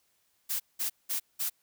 blue noise bursts, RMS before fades -31 dBFS, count 4, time 0.49-1.5 s, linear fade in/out 20 ms, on 110 ms, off 190 ms, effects white hiss -72 dBFS RMS until 1.62 s

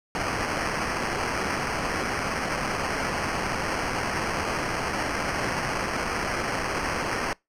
blue noise with sample-and-hold, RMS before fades -28 dBFS, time 0.15-7.33 s, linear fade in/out 0 ms, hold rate 3675 Hz, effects noise-tail reverb RT60 0.2 s tail -25 dB re dry + low-pass 8000 Hz 12 dB/octave

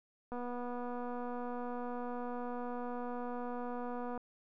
click train, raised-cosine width 1 ms, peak -29 dBFS, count 942, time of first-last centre 0.32-4.177 s, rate 244 Hz, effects none

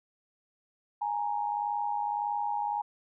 sine tone pair together, 830.6 / 932.3 Hz, G#5 / A#5, 0 / 0 cents, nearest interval major second, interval 200 cents, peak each -30 / -33 dBFS, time 1.01-2.82 s, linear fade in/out 10 ms, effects none

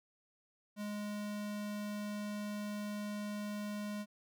square tone, 207.7 Hz, G#3, in tune, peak -39 dBFS, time 0.76-4.06 s, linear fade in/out 50 ms, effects none

